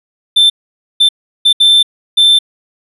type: tone bursts at uneven times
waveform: triangle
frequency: 3553 Hz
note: A7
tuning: 16 cents sharp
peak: -3 dBFS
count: 5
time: 0.36-0.5 / 1-1.09 / 1.45-1.53 / 1.6-1.83 / 2.17-2.39 s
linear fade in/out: 10 ms
effects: resampled to 32000 Hz